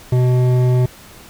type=tone with hard clipping; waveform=sine; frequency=125.4 Hz; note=B2; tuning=27 cents sharp; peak=-13 dBFS; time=0.12-0.86 s; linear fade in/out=5 ms; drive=11 dB; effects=pink hiss -41 dBFS RMS until 1.29 s